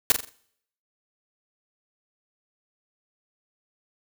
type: noise with echo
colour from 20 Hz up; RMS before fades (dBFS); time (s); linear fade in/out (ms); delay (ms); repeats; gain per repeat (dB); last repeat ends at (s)
white; -17; 0.1-0.12; 0; 43; 4; -8; 0.292
effects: noise-tail reverb RT60 0.7 s tail -23 dB re dry